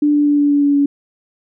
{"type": "tone with pitch steps", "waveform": "sine", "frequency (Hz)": [294.7, 292.8, 291, 289.1, 287.3, 285.5, 283.7], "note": ["D4", "D4", "D4", "D4", "D4", "D4", "C#4"], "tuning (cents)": [6, -5, -16, -27, -38, -49, 40], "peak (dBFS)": -10, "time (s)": [0.02, 0.86], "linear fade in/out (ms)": 5, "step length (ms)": 120, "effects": []}